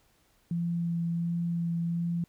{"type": "tone with vibrato", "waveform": "sine", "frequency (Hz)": 169.8, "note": "F3", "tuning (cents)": -48, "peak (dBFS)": -27, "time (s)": [0.51, 2.24], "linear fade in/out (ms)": 2, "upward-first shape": "sine", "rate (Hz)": 1.4, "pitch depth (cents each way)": 11, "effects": ["pink hiss -67 dBFS RMS until 2.28 s"]}